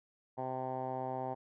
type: tone with low-pass filter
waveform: 10% pulse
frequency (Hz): 129.7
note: C3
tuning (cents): -15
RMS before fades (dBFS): -38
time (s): 0.37-1.35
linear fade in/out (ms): 20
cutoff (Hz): 840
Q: 4.3
effects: none